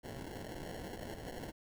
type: noise with sample-and-hold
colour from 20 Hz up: white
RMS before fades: -45 dBFS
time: 0.03-1.52 s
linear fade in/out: 20 ms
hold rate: 1225 Hz
effects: none